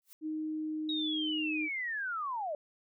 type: noise with exponential growth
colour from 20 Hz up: blue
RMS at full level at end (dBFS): -49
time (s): 0.02-0.13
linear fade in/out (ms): 0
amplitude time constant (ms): 23
type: tone with pitch glide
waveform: sine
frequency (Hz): 311.1 to 309.1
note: D#4 to D#4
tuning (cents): 0 to -11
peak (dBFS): -33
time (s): 0.21-1.69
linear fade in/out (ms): 50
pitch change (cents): -11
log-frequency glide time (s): 0.46-1.07
type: linear sweep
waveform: sine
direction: down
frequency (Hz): 3812 to 568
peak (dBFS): -33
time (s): 0.89-2.55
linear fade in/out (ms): 2
effects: none